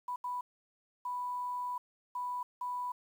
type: tone bursts at uneven times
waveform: sine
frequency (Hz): 987.8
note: B5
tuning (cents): 0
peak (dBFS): -34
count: 5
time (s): 0.08-0.16 / 0.24-0.41 / 1.05-1.78 / 2.15-2.43 / 2.61-2.92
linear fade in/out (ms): 5
effects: 10-bit